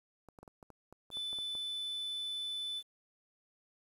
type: clicks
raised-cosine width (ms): 1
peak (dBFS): -38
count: 12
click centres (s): 0.287 / 0.388 / 0.43 / 0.478 / 0.628 / 0.703 / 0.926 / 1.103 / 1.171 / 1.33 / 1.387 / 1.552
type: tone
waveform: triangle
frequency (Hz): 3504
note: A7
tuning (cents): -8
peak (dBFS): -35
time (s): 1.11-2.83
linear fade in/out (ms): 50
effects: resampled to 32000 Hz + 10-bit